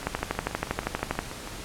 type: two click trains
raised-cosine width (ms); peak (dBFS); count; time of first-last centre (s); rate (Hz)
0.5; -10 / -22; 15 / 10; 0.07-1.19 / 0.03-1.475; 12.5 / 6.23
effects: pink hiss -39 dBFS RMS until 1.64 s + low-pass 11000 Hz 12 dB/octave